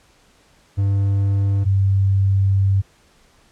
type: tone pair in turn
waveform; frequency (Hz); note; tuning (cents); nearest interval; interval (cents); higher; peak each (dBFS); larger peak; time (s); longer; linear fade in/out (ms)
triangle / sine; 99.1 / 97.45; G2 / G2; +19 / -10; unison; 29; first; -13; neither; 0.77-1.65 / 1.65-2.82; second; 20
effects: pink hiss -55 dBFS RMS until 3.51 s + low-pass 9000 Hz 12 dB/octave